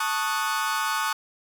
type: chord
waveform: 40% pulse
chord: D# half-diminished seventh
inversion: second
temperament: equal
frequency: 880 / 1108.7 / 1244.5 / 1480 Hz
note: A5 / C#6 / D#6 / F#6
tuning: 0 / 0 / 0 / 0 cents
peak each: -29 dBFS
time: 0-1.13 s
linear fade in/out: 5 ms
effects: none